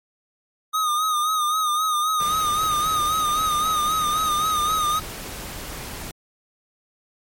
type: tone with vibrato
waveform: square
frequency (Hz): 1237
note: D#6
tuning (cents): -10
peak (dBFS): -20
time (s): 0.73-5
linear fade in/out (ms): 20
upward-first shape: sine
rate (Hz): 3.8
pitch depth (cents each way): 54
type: noise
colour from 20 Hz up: pink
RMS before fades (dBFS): -34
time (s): 2.2-6.11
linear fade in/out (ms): 0
effects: MP3 64 kbps